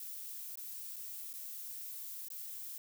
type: noise with dropouts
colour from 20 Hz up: violet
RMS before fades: -45 dBFS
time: 0-2.78 s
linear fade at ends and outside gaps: 2 ms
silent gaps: 0.556-0.573 / 0.96-0.964 / 1.331-1.337 / 2.285-2.302 s
effects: none